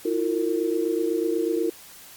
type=tone cluster; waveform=sine; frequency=326 / 354.1 / 457.6 Hz; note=E4 / F4 / A#4; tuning=-19 / +24 / -32 cents; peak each=-26 dBFS; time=0.05-1.7 s; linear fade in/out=5 ms; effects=white hiss -46 dBFS RMS until 2.16 s + Opus 48 kbps